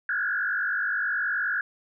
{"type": "tone with frequency modulation", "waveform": "sine", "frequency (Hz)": 1556, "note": "G6", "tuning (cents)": -13, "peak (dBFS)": -24, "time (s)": [0.09, 1.61], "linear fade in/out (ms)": 2, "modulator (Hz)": 49.6, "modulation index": 2.9, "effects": []}